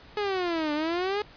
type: exponential two-way sweep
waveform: sawtooth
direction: down then up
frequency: 424.6 to 293.7 to 424.6 Hz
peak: -22 dBFS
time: 0.17-1.22 s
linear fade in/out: 2 ms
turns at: 0.73 s
effects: pink hiss -51 dBFS RMS until 1.36 s + resampled to 11025 Hz